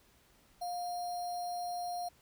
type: tone with sample-and-hold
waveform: sine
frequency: 708 Hz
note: F5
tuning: 23 cents sharp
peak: -35 dBFS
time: 0.61-2.09 s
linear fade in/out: 10 ms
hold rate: 4900 Hz
effects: pink hiss -66 dBFS RMS until 2.21 s

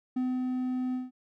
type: tone with ADSR envelope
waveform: triangle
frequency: 254 Hz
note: B3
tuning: 49 cents sharp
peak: -24 dBFS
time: 0.16-1.11 s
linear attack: 8 ms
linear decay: 230 ms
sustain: -2 dB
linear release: 170 ms
effects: none

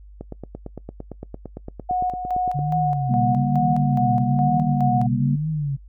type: click train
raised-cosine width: 2 ms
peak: -19 dBFS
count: 22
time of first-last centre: 0.21-2.591 s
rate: 8.82 Hz
type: tone with tremolo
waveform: sine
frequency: 730 Hz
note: F#5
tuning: 24 cents flat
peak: -19 dBFS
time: 1.89-5.07 s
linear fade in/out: 10 ms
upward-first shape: square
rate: 2.4 Hz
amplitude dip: 55%
type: tone with vibrato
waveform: sine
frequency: 138.59 Hz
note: C#3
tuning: in tune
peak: -21 dBFS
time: 2.54-5.77 s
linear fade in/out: 20 ms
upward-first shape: triangle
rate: 1.1 Hz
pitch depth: 240 cents each way
type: chord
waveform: sine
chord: G diminished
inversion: second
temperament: just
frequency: 141.12 / 196 / 235.2 Hz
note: Db3 / G3 / Bb3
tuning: +31 / 0 / +16 cents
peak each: -26 / -26 / -23 dBFS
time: 3.09-5.36 s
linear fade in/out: 10 ms
effects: noise-tail reverb RT60 0.1 s tail -23 dB re dry + added 50 Hz sine -41 dBFS peak until 5.88 s

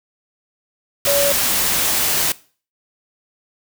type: tone in noise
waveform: sine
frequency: 567 Hz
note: C#5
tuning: 39 cents sharp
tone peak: -16 dBFS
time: 1.07-1.32 s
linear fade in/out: 2 ms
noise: white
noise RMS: -18 dBFS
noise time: 1.05-2.32 s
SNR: -1 dB
effects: noise-tail reverb RT60 0.4 s tail -20 dB re dry

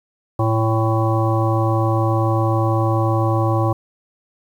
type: harmonic tone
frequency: 111.6 Hz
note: A2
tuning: 25 cents sharp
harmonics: 1 / 3 / 5 / 7 / 9 / 10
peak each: -17 / -22 / -24 / -25 / -27 / -27 dBFS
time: 0.39-3.73 s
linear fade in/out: 5 ms
effects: 8-bit

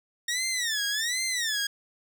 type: tone with vibrato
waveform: 15% pulse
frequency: 1848 Hz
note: A#6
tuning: 16 cents flat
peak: -20 dBFS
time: 0.28-1.67 s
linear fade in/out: 5 ms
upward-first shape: sine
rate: 1.3 Hz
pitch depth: 210 cents each way
effects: none

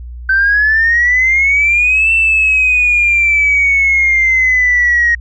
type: exponential two-way sweep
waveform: sine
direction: up then down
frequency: 1537 to 2682 to 1877 Hz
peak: -7 dBFS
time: 0.29-5.15 s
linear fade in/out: 5 ms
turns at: 2.12 s
effects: tanh soft clip ceiling -3 dBFS + added 60 Hz sine -25 dBFS peak until 5.2 s

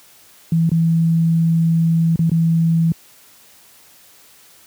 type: tone with dropouts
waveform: sine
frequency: 164.81 Hz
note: E3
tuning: in tune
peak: -12 dBFS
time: 0.52-2.92 s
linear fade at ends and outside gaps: 2 ms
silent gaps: 0.693-0.716 / 2.159-2.191 / 2.296-2.316 s
effects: white hiss -48 dBFS RMS until 4.66 s + high-pass 60 Hz 12 dB/octave

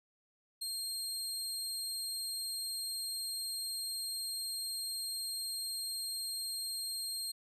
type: tone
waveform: 25% pulse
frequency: 4208 Hz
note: C8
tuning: 9 cents sharp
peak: -32 dBFS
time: 0.61-7.32 s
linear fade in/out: 10 ms
effects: none

